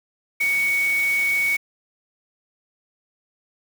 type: tone in noise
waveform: sine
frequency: 2233 Hz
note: C#7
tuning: 12 cents sharp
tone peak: -18 dBFS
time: 0.4-1.57 s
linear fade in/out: 10 ms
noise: white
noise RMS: -34 dBFS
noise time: 0.4-1.57 s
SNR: +13 dB
effects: none